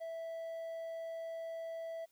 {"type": "tone", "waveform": "triangle", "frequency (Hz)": 658, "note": "E5", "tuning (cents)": -3, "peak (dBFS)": -38, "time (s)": [0, 2.06], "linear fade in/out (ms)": 20, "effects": ["white hiss -74 dBFS RMS until 2.11 s"]}